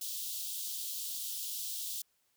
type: high-pass noise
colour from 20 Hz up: white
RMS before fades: -39 dBFS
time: 0.01-2.02 s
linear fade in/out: 5 ms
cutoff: 3100 Hz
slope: 48 dB/octave
effects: white hiss -75 dBFS RMS until 2.36 s